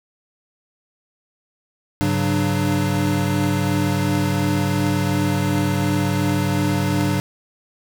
square tone cluster, 100.1 / 139.3 / 187.3 / 297.5 Hz, G2 / C#3 / F#3 / D4, +37 / +9 / +21 / +22 cents, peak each -24 dBFS, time 2.01-7.2 s, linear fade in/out 0 ms, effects none

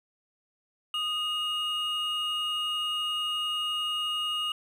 triangle tone pair together, 1239.4 / 2864 Hz, D#6 / F7, -7 / +43 cents, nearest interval octave + minor third, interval 1450 cents, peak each -33 / -27 dBFS, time 0.94-4.52 s, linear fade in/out 2 ms, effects none

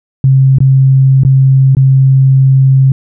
sine tone with dropouts, 133.7 Hz, C3, 38 cents sharp, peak -3 dBFS, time 0.24-2.92 s, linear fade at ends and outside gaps 2 ms, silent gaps 0.585-0.604 / 1.235-1.249 / 1.75-1.768 s, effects none

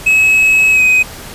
triangle tone with pitch glide, 2569 to 2515 Hz, E7 to D#7, -45 to +18 cents, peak -5 dBFS, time 0.06-1.03 s, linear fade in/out 10 ms, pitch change -37 cents, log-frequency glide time 0.71-0.82 s, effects pink hiss -30 dBFS RMS until 1.34 s + resampled to 32000 Hz

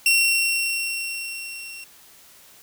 sawtooth tone with level ramp, 2729 Hz, F7, 41 cents flat, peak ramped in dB -11 to -33 dBFS, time 0.06-1.84 s, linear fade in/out 2 ms, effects white hiss -50 dBFS RMS until 2.62 s

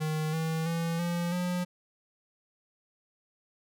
square tone with pitch steps, 155.56 / 161.05 / 166.73 / 172.6 / 178.69 Hz, D#3 / E3 / E3 / F3 / F3, 0 / -40 / +20 / -20 / +40 cents, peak -29 dBFS, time 0-1.65 s, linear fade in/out 20 ms, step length 330 ms, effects none

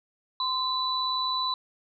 sine tone pair together, 1029 / 3969 Hz, C6 / B7, -29 / +8 cents, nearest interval octave + major seventh, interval 2337 cents, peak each -28 dBFS, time 0.4-1.54 s, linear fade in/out 2 ms, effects none

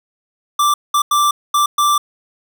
square tone bursts at uneven times, 1174.7 Hz, D6, in tune, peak -12 dBFS, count 5, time 0.59-0.74 / 0.94-1.02 / 1.11-1.31 / 1.54-1.66 / 1.78-1.98 s, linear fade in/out 5 ms, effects none

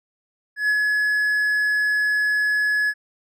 triangle tone with ADSR envelope, 1696 Hz, G#6, 36 cents sharp, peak -14 dBFS, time 0.56-2.94 s, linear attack 130 ms, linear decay 55 ms, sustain -2 dB, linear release 53 ms, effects none

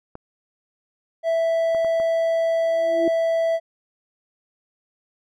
clicks, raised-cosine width 1 ms, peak -22 dBFS, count 4, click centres 0.154 / 1.748 / 1.847 / 2 s
triangle tone, 659.3 Hz, E5, in tune, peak -16 dBFS, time 1.23-3.6 s, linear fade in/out 50 ms
sine tone with exponential growth, 335.7 Hz, E4, 32 cents sharp, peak -17 dBFS, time 2.62-3.08 s, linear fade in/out 2 ms, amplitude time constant 98 ms
effects none

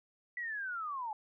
sine linear sweep, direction down, 1975.5 to 830.6 Hz, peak -36 dBFS, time 0.37-1.13 s, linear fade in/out 2 ms, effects none

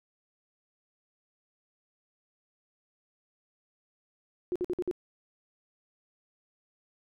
sine tone bursts, 358.5 Hz, F4, 45 cents sharp, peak -27 dBFS, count 5, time 4.52-4.912 s, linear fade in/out 0 ms, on 36 ms, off 53 ms, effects none

